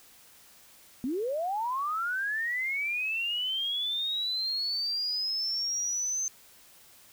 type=linear sweep; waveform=sine; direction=up; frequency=233.1 to 6272 Hz; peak=-28 dBFS; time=1.04-6.28 s; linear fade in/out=0 ms; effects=white hiss -56 dBFS RMS until 7.12 s